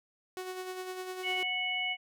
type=tone with tremolo; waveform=sawtooth; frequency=370 Hz; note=F#4; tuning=in tune; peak=-32 dBFS; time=0.37-1.43 s; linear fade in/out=0 ms; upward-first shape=sine; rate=9.9 Hz; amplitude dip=45%
type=harmonic tone; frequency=736 Hz; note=F#5; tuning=9 cents flat; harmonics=1 / 3 / 4; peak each=-40 / -32 / -35 dBFS; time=1.22-1.97 s; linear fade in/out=50 ms
effects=none